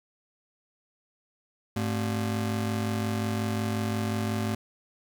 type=ring-modulated tone; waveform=35% pulse; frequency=161 Hz; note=E3; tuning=41 cents flat; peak=-22 dBFS; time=1.76-4.55 s; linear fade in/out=5 ms; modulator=57.7 Hz; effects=none